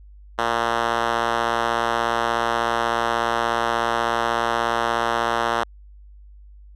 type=tone with band-pass filter; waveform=5% pulse; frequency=116.54 Hz; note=A#2; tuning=in tune; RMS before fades=-22 dBFS; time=0.38-5.64 s; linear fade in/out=10 ms; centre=1200 Hz; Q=0.62; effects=added 50 Hz sine -42 dBFS peak until 6.75 s